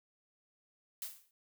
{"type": "noise with exponential decay", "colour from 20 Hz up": "blue", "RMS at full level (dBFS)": -38, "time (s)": [1.02, 1.31], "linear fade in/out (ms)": 1, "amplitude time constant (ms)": 62, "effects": []}